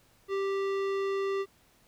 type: tone with tanh clipping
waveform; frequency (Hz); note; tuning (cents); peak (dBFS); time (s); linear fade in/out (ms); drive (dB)
sine; 392; G4; 0; -30; 0.28-1.46; 50; 17
effects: pink hiss -64 dBFS RMS until 1.87 s